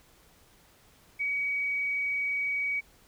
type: tone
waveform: sine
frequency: 2263 Hz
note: C#7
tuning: 35 cents sharp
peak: -27 dBFS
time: 1.19-2.81 s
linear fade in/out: 20 ms
effects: pink hiss -60 dBFS RMS until 3.07 s